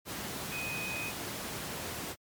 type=tone in noise; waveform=sine; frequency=2504 Hz; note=D#7; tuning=10 cents sharp; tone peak=-36 dBFS; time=0.5-1.13 s; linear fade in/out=50 ms; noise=pink; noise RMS=-38 dBFS; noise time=0.05-2.16 s; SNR=-1 dB; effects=high-pass 100 Hz 12 dB/octave + MP3 96 kbps